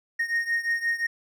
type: beating tone pair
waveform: triangle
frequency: 1855 / 1860.7 Hz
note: A#6 / A#6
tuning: -9 / -4 cents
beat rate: 5.7 Hz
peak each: -24 / -27 dBFS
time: 0.19-1.07 s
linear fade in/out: 10 ms
effects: none